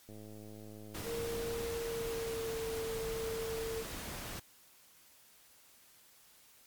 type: click train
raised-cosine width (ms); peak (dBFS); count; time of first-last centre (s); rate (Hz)
2; -38; 167; 0.09-1.656; 106
type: noise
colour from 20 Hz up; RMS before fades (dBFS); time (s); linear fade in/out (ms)
pink; -43; 0.94-4.4; 10
type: tone with pitch glide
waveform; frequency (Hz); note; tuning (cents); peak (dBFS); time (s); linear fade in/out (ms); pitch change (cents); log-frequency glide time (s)
sine; 463.2 to 450.5; A#4 to A4; -11 to +41; -36; 1.03-3.85; 50; -48; 1.77-2.62
effects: white hiss -62 dBFS RMS until 6.66 s + MP3 96 kbps